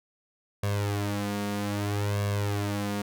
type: tone with flanger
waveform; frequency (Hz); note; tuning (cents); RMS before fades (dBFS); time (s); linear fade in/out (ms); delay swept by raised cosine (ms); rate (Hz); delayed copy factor
sawtooth; 102.2; G#2; -27; -29; 0.63-3.02; 5; 1.8 to 4.3; 0.62; +0.85
effects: none